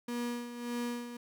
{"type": "tone with tremolo", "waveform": "35% pulse", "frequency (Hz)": 240, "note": "B3", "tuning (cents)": -49, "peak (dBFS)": -31, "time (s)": [0.08, 1.17], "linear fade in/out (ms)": 5, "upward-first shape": "sine", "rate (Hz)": 1.7, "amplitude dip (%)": 65, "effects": []}